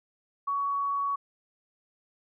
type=tone; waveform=sine; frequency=1123 Hz; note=C#6; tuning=22 cents sharp; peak=-26 dBFS; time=0.47-1.16 s; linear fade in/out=10 ms; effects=none